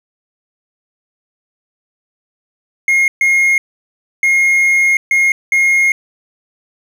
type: tone bursts at uneven times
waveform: triangle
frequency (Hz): 2145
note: C7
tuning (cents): +42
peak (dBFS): -7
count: 5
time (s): 2.88-3.08 / 3.21-3.58 / 4.23-4.97 / 5.11-5.32 / 5.52-5.92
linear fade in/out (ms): 2
effects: none